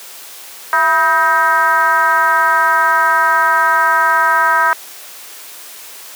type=tone with frequency modulation; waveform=sine; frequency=1271 Hz; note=D#6; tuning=36 cents sharp; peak=-9 dBFS; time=0.73-4.73 s; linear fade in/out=0 ms; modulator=300 Hz; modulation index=1.5; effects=white hiss -34 dBFS RMS until 6.15 s + high-pass 400 Hz 12 dB/octave